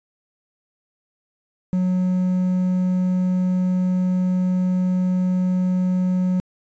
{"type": "tone with quantisation", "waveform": "triangle", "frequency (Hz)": 183.1, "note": "F#3", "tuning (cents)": -18, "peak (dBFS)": -15, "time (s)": [1.73, 6.4], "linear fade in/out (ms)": 0, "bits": 7, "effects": ["resampled to 16000 Hz"]}